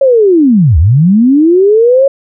sine linear two-way sweep, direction down then up, 558 to 69.3 to 558 Hz, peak -3 dBFS, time 0.01-2.08 s, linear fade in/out 5 ms, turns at 0.78 s, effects none

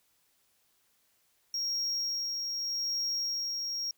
triangle tone with tremolo, 5588 Hz, F8, in tune, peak -28 dBFS, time 1.54-3.91 s, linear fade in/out 2 ms, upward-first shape sine, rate 0.83 Hz, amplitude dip 30%, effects white hiss -71 dBFS RMS until 3.97 s

